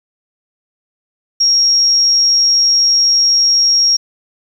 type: tone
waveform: sine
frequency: 5588 Hz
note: F8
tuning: in tune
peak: -8 dBFS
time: 1.4-3.97 s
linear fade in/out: 10 ms
effects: 7-bit